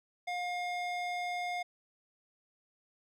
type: tone with band-pass filter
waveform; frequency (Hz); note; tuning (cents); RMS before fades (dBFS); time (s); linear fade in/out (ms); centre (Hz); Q
square; 712; F5; +33; -36; 0.27-1.63; 10; 1700; 0.84
effects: none